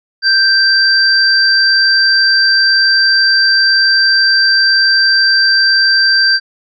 sine tone pair together, 1568 / 4699 Hz, G6 / D8, 0 / 0 cents, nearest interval octave + perfect fifth, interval 1900 cents, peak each -10 dBFS, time 0.22-6.4 s, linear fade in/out 50 ms, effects none

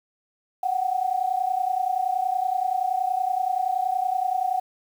sine tone pair together, 734 / 764.6 Hz, F#5 / G5, -14 / -43 cents, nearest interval minor second, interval 71 cents, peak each -24 / -25 dBFS, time 0.63-4.6 s, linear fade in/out 5 ms, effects 8-bit

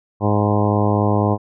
harmonic tone with a mistuned harmonic, 103.8 Hz, G#2, in tune, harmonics 1 / 2 / 3 / 4 / 5 / 6 / 7 / 8 / 9 / 10, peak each -18 / -21 / -23 / -24 / -25 / -26 / -26 / -27 / -28 / -28 dBFS, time 0.2-1.38 s, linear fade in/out 50 ms, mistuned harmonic 9, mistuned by +25 cents, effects none

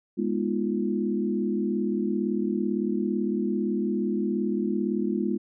sine chord, F half-diminished seventh, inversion first, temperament equal with one note detuned, 207.7 / 245.4 / 311.1 / 349.2 Hz, Ab3 / Cb4 / Eb4 / F4, 0 / -11 / 0 / 0 cents, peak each -27 / -30 / -33 / -29 dBFS, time 0.17-5.38 s, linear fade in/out 20 ms, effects none

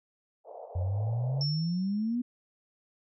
pink band-pass noise, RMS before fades -45 dBFS, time 0.44-1.45 s, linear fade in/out 50 ms, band 490 to 790 Hz, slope 48 dB/octave
sine exponential sweep, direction up, 87.7 to 249.6 Hz, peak -27 dBFS, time 0.75-2.22 s, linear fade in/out 10 ms
sine tone with exponential decay, 5400 Hz, E8, 41 cents sharp, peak -29 dBFS, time 1.41-2.15 s, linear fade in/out 1 ms, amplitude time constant 160 ms
effects none

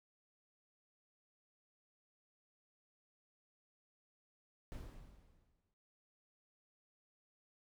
brown noise with exponential decay, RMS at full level -45 dBFS, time 4.72-5.74 s, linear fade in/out 0 ms, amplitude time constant 220 ms, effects none

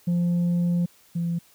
sine tone pair in turn, 174 / 170.12 Hz, F3 / F3, -6 / -45 cents, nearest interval unison, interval 39 cents, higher first, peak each -17 / -22 dBFS, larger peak first, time 0.07-0.86 / 1.15-1.39 s, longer first, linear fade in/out 10 ms, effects tanh soft clip ceiling -19 dBFS + white hiss -57 dBFS RMS until 1.54 s

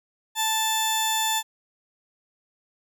sawtooth tone pair together, 880 / 3520 Hz, A5 / A7, 0 / 0 cents, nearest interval 2 octaves, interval 2400 cents, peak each -21 dBFS, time 0.35-1.43 s, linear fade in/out 50 ms, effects none

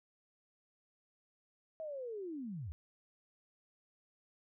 sine linear sweep, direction down, 650 to 68 Hz, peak -40 dBFS, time 1.8-2.72 s, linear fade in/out 0 ms, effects none

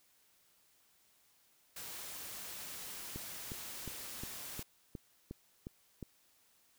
white noise, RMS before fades -46 dBFS, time 1.76-4.63 s, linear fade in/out 5 ms
click train, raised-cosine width 3 ms, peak -30 dBFS, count 9, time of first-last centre 3.16-6.027 s, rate 2.79 Hz
effects white hiss -70 dBFS RMS until 6.78 s

